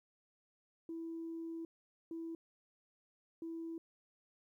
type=tone bursts at uneven times; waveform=sine; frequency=329.6 Hz; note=E4; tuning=in tune; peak=-40 dBFS; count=3; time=0.89-1.65 / 2.11-2.35 / 3.42-3.78 s; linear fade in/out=2 ms; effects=tanh soft clip ceiling -36 dBFS + 13-bit